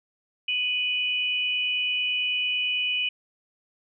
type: tone pair together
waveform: sine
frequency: 2489 / 2960 Hz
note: D#7 / F#7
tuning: 0 / 0 cents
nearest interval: minor third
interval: 300 cents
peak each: -26 / -26 dBFS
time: 0.48-3.09 s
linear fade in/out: 5 ms
effects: none